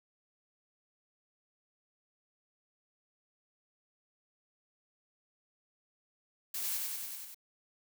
blue noise with echo, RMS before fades -37 dBFS, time 6.54-6.77 s, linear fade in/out 5 ms, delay 96 ms, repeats 6, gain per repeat -2 dB, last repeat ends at 7.346 s, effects none

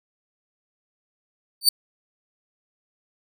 sawtooth tone with exponential growth, 4568 Hz, D8, 49 cents flat, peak -6 dBFS, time 1.61-1.69 s, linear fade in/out 5 ms, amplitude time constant 16 ms, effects none

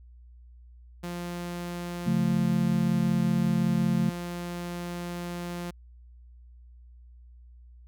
sawtooth tone, 174.61 Hz, F3, in tune, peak -29 dBFS, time 1.03-5.71 s, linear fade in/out 10 ms
sine chord, Db augmented, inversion none, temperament equal, 138.59 / 174.61 / 220 Hz, Db3 / F3 / A3, 0 / 0 / 0 cents, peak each -29 / -28 / -26 dBFS, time 2.06-4.1 s, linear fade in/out 10 ms
effects added 60 Hz sine -48 dBFS peak until 7.87 s

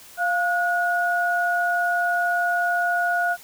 sine tone pair together, 698.5 / 1453.8 Hz, F5 / F#6, 0 / -31 cents, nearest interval octave + minor second, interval 1269 cents, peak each -22 dBFS, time 0.17-3.37 s, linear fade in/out 50 ms, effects white hiss -46 dBFS RMS until 3.43 s

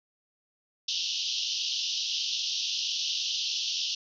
pink band-pass noise, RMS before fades -31 dBFS, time 0.88-3.95 s, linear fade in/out 5 ms, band 2800 to 6000 Hz, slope 96 dB/octave, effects none

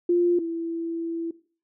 sine tone pair in turn, 349.2 / 332.7 Hz, F4 / E4, 0 / +16 cents, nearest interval minor second, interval 84 cents, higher first, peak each -17 / -26 dBFS, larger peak first, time 0.09-0.39 / 0.39-1.31 s, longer second, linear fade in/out 5 ms, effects noise-tail reverb RT60 0.4 s tail -18 dB re dry

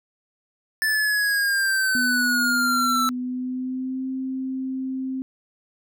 square exponential sweep, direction down, 1760 to 1317 Hz, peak -20 dBFS, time 0.82-3.09 s, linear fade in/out 0 ms
sine tone with pitch glide, 247.5 to 262.2 Hz, B3 to C4, +4 to +4 cents, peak -25 dBFS, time 1.95-5.22 s, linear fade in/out 0 ms, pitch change +100 cents, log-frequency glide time 3-4.07 s
effects none

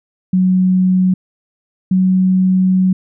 sine tone pair in turn, 185 / 186.29 Hz, F#3 / F#3, 0 / +12 cents, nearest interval unison, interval 12 cents, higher second, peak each -9 dBFS, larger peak neither, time 0.33-1.14 / 1.91-2.93 s, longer second, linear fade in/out 5 ms, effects none

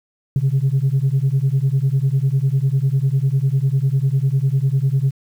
sine beating tone pair, 130.5 / 140.5 Hz, C3 / C#3, -4 / +24 cents, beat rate 10 Hz, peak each -16 dBFS, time 0.36-5.11 s, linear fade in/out 2 ms, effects tanh soft clip ceiling -10 dBFS + 8-bit

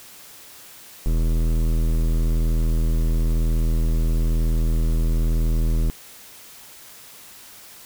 sine tone with hard clipping, 40.51 Hz, E1, 29 cents flat, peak -19 dBFS, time 1.06-5.9 s, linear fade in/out 0 ms, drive 16 dB, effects white hiss -44 dBFS RMS until 7.85 s

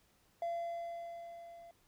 triangle tone with level ramp, 682 Hz, F5, 41 cents flat, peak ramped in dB -31 to -50 dBFS, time 0.42-1.71 s, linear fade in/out 2 ms, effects tanh soft clip ceiling -29 dBFS + pink hiss -71 dBFS RMS until 1.87 s

